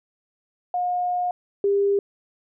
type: tone pair in turn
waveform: sine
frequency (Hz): 717 / 400.4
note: F5 / G4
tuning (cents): +45 / +37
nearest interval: minor seventh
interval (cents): 1008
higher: first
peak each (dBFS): -21 / -17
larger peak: second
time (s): 0.74-1.31 / 1.64-1.99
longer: first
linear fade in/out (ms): 2
effects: none